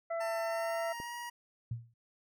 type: harmonic tone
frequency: 668 Hz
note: E5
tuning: 23 cents sharp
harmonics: 1 / 2 / 3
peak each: -33 / -43 / -47 dBFS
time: 0.1-0.93 s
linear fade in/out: 10 ms
type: tone with pitch glide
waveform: 25% pulse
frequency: 896 to 954.8 Hz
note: A5 to A#5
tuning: +31 to +41 cents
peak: -36 dBFS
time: 0.2-1.3 s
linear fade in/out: 10 ms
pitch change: +110 cents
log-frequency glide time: 0.4-1.14 s
type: click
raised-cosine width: 2 ms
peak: -31 dBFS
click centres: 1.001 s
type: tone with exponential decay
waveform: sine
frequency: 116.54 Hz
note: A#2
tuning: in tune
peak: -31 dBFS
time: 1.71-1.94 s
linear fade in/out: 5 ms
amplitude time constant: 50 ms
effects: none